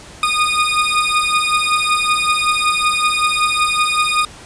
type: beating tone pair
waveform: 20% pulse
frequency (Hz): 1228 / 1233.3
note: D#6 / D#6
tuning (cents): -23 / -16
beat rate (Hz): 5.3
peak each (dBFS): -12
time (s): 0.23-4.25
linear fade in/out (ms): 2
effects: pink hiss -38 dBFS RMS until 4.45 s + resampled to 22050 Hz